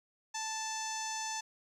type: tone with low-pass filter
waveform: sawtooth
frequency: 880 Hz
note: A5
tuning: in tune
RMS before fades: -38 dBFS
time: 0.34-1.41 s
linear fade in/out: 10 ms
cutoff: 6400 Hz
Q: 6.3
effects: 11-bit